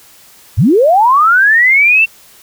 sine linear sweep, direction up, 73 to 2719 Hz, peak -5 dBFS, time 0.57-2.06 s, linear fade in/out 20 ms, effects white hiss -42 dBFS RMS until 2.42 s

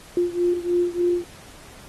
sine beating tone pair, 350 / 353.3 Hz, F4 / F4, +4 / +20 cents, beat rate 3.3 Hz, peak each -21 / -23 dBFS, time 0.17-1.24 s, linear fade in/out 2 ms, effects pink hiss -46 dBFS RMS until 1.88 s + AAC 32 kbps

